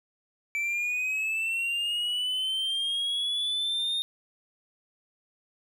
triangle linear sweep, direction up, 2317 to 3682 Hz, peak -25 dBFS, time 0.55-4.02 s, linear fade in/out 0 ms, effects none

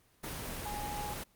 sine tone in noise, 830.6 Hz, G#5, in tune, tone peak -38 dBFS, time 0.65-1.14 s, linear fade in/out 10 ms, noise pink, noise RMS -40 dBFS, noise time 0.23-1.24 s, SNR -1 dB, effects pink hiss -67 dBFS RMS until 1.35 s + Opus 24 kbps

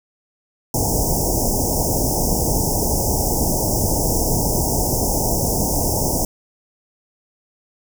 pink band-stop noise, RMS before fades -19 dBFS, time 0.74-6.25 s, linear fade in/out 2 ms, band 920 to 5200 Hz, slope 96 dB/octave, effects none

